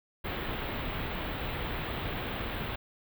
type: band-stop noise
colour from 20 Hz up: pink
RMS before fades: -35 dBFS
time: 0.24-2.76 s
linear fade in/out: 10 ms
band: 3700 to 16000 Hz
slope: 48 dB/octave
effects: none